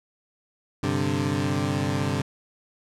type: chord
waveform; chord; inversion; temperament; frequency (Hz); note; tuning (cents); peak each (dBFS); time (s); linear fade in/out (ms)
20% pulse; G suspended fourth; none; equal; 98 / 130.81 / 146.83; G2 / C3 / D3; 0 / 0 / 0; -23; 0.83-2.22; 5
effects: low-pass 9000 Hz 12 dB/octave